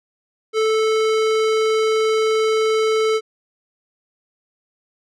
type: tone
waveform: square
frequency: 438.5 Hz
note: A4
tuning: 6 cents flat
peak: -16 dBFS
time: 0.53-3.21 s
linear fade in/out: 50 ms
effects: low-pass 6000 Hz 12 dB/octave